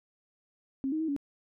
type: tone with pitch steps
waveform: sine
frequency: 268.5 / 313.1 / 320 / 282.6 Hz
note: C4 / D#4 / D#4 / C#4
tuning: +45 / +11 / +49 / +34 cents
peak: -28 dBFS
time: 0.84-1.164 s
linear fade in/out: 0 ms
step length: 81 ms
effects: none